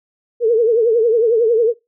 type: tone with vibrato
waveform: sine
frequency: 457.4 Hz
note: A#4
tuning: 33 cents flat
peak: -10 dBFS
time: 0.4-1.74 s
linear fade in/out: 50 ms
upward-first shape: triangle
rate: 11 Hz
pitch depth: 120 cents each way
effects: noise-tail reverb RT60 0.2 s tail -21 dB re dry